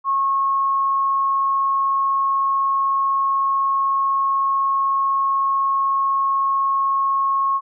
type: tone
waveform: sine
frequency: 1091 Hz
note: C#6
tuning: 28 cents flat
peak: -16 dBFS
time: 0.04-7.61 s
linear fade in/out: 50 ms
effects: none